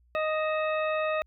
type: harmonic tone with a mistuned harmonic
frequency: 622.3 Hz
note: D#5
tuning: in tune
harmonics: 1 / 2 / 3 / 4 / 6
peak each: -27 / -32 / -37 / -36 / -45 dBFS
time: 0.15-1.22 s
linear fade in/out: 0 ms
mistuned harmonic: 4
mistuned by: +68 cents
effects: added 60 Hz sine -60 dBFS peak until 1.26 s